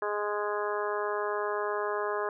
harmonic tone, 207.7 Hz, G#3, in tune, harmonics 2 / 3 / 4 / 5 / 6 / 7 / 8, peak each -32 / -36 / -39 / -35 / -38 / -43 / -39 dBFS, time 0.02-2.29 s, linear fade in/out 2 ms, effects none

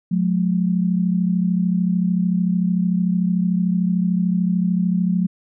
sine tone pair together, 179.56 / 213 Hz, F3 / G#3, +48 / +44 cents, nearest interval minor third, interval 296 cents, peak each -17 / -22 dBFS, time 0.11-5.27 s, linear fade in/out 10 ms, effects none

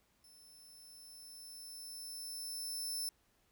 20% pulse tone with level ramp, 5300 Hz, E8, 9 cents sharp, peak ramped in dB -54 to -31 dBFS, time 0.24-3.09 s, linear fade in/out 2 ms, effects pink hiss -74 dBFS RMS until 3.51 s

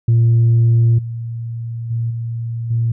sine tone with level steps, 116 Hz, A#2, 8 cents flat, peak -7 / -22 / -16 / -20 / -13 dBFS, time 0.08-2.92 s, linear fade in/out 5 ms, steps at 0.98 / 1.9 / 2.1 / 2.7 s, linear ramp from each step 10 ms, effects tanh soft clip ceiling -7 dBFS

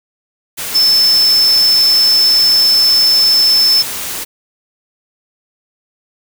sine tone in noise, 5274 Hz, E8, in tune, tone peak -7 dBFS, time 0.74-3.83 s, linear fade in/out 20 ms, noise white, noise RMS -22 dBFS, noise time 0.57-4.25 s, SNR +12 dB, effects none

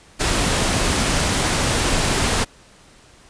pink noise, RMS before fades -19 dBFS, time 0.19-2.45 s, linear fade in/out 20 ms, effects pink hiss -49 dBFS RMS until 3.29 s + resampled to 22050 Hz

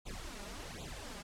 pink noise with flanger, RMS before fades -45 dBFS, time 0.05-1.23 s, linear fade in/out 20 ms, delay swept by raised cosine 0.27 to 4.97 ms, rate 1.3 Hz, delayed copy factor +0.95, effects low-pass 9000 Hz 12 dB/octave

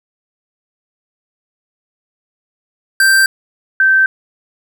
square / sine tone pair in turn, 1568 / 1552.7 Hz, G6 / G6, 0 / -17 cents, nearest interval unison, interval 17 cents, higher first, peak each -8 / -7 dBFS, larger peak second, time 3-3.26 / 3.8-4.06 s, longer neither, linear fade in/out 2 ms, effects 8-bit

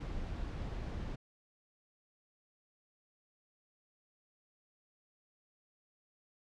brown noise, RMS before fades -40 dBFS, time 0-1.16 s, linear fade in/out 10 ms, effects low-pass 5000 Hz 12 dB/octave

